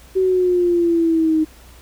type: exponential sweep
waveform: sine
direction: down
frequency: 379.6 to 311.1 Hz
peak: -13 dBFS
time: 0.15-1.45 s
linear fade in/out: 20 ms
effects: added 60 Hz sine -44 dBFS peak until 1.81 s + pink hiss -47 dBFS RMS until 1.81 s